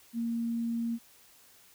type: tone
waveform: sine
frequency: 232.1 Hz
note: A#3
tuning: 7 cents flat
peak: -29 dBFS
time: 0.13-0.99 s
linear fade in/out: 50 ms
effects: white hiss -59 dBFS RMS until 1.74 s